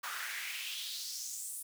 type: noise with high-pass filter sweep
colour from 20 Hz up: pink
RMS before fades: -41 dBFS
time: 0.03-1.63 s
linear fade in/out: 10 ms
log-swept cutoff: 1200 to 10000 Hz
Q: 3.2
effects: none